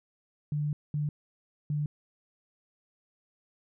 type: tone bursts at uneven times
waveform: sine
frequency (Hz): 148.3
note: D3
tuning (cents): +17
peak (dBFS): -27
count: 3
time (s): 0.52-0.73 / 0.94-1.09 / 1.7-1.86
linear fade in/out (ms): 2
effects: none